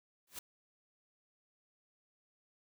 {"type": "noise with exponential growth", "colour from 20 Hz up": "white", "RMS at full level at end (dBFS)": -39, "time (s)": [0.27, 0.39], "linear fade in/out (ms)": 5, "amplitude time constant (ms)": 25, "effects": []}